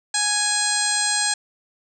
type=harmonic tone; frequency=830.6 Hz; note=G#5; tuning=in tune; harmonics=1 / 2 / 3 / 4 / 5 / 6 / 7 / 8 / 9 / 10; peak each=-29 / -26 / -34 / -31 / -26 / -31 / -35 / -30 / -27 / -25 dBFS; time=0.14-1.34 s; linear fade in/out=5 ms; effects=none